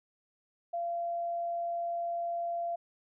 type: tone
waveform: sine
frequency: 686 Hz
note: F5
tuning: 31 cents flat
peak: -31 dBFS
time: 0.73-2.76 s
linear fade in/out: 10 ms
effects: none